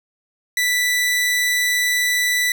sawtooth tone, 1975.5 Hz, B6, in tune, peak -13 dBFS, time 0.57-2.52 s, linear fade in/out 2 ms, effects none

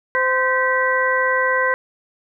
harmonic tone with a mistuned harmonic, 516 Hz, C5, 24 cents flat, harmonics 1 / 2 / 3 / 4, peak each -21 / -21 / -21 / -21 dBFS, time 0.15-1.74 s, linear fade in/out 0 ms, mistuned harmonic 4, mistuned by -100 cents, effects none

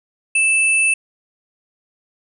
sine tone pair together, 2637 / 9284 Hz, E7 / D9, 0 / -21 cents, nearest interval octave + minor seventh, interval 2179 cents, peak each -13 / -21 dBFS, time 0.35-0.94 s, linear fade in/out 5 ms, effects none

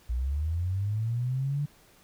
sine linear sweep, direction up, 57.2 to 147.8 Hz, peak -26 dBFS, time 0.09-1.66 s, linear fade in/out 10 ms, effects pink hiss -59 dBFS RMS until 2.03 s

